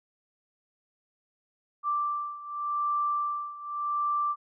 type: beating tone pair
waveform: sine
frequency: 1174.7 / 1175.56 Hz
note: D6 / D6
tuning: 0 / +1 cents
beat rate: 0.86 Hz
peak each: -29 / -32 dBFS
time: 1.83-4.36 s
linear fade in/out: 50 ms
effects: none